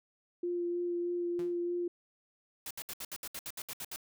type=tone with vibrato; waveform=sine; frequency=349 Hz; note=F4; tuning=1 cent flat; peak=-31 dBFS; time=0.43-1.88 s; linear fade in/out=5 ms; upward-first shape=sine; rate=3.2 Hz; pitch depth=12 cents each way
type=tone with exponential decay; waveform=sawtooth; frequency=171.7 Hz; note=F3; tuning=29 cents flat; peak=-39 dBFS; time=1.39-1.6 s; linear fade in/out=0 ms; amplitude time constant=45 ms
type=noise bursts; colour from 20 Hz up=white; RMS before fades=-41 dBFS; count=12; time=2.66-3.961 s; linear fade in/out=2 ms; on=47 ms; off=67 ms
effects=none